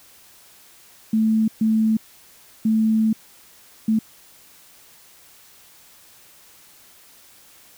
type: tone bursts at uneven times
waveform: sine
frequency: 220 Hz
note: A3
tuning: in tune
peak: -15 dBFS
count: 4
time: 1.13-1.48 / 1.61-1.97 / 2.65-3.13 / 3.88-3.99 s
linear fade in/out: 5 ms
effects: white hiss -50 dBFS RMS until 7.77 s